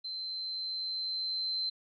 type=tone with level ramp; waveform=sine; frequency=4094 Hz; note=C8; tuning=38 cents flat; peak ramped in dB=-36 to -30 dBFS; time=0.04-1.7 s; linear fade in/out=10 ms; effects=AAC 64 kbps